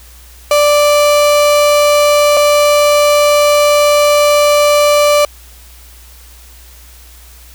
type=tone pair in turn; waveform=35% pulse; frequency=587.3 / 587.3 Hz; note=D5 / D5; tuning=0 / 0 cents; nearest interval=unison; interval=0 cents; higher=neither; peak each=-5 dBFS; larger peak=neither; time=0.51-2.37 / 2.37-5.25 s; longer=second; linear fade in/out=2 ms; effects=added 60 Hz sine -37 dBFS peak until 7.54 s + white hiss -41 dBFS RMS until 7.54 s